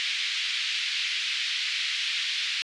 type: band-pass noise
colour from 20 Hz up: white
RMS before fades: -29 dBFS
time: 0-2.62 s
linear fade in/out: 0 ms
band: 2100 to 4000 Hz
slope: 24 dB/octave
effects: resampled to 24000 Hz